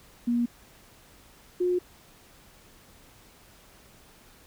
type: tone pair in turn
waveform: sine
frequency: 238.5 / 359 Hz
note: A#3 / F4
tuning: +40 / +48 cents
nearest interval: perfect fifth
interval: 708 cents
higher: second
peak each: -22 dBFS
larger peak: neither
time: 0.27-0.46 / 1.6-1.79 s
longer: neither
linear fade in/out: 10 ms
effects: pink hiss -55 dBFS RMS until 4.46 s